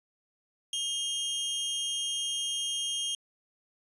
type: tone pair together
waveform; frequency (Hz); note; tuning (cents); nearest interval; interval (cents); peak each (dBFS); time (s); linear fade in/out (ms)
sawtooth; 2861 / 3215; F7 / G7; +41 / +43; major second; 202; -36 / -27; 0.73-3.15; 2
effects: resampled to 24000 Hz